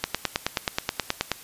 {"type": "click train", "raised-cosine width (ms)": 0.2, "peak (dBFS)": -5, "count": 13, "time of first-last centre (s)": [0.04, 1.317], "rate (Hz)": 9.4, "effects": ["white hiss -45 dBFS RMS until 1.43 s", "resampled to 32000 Hz"]}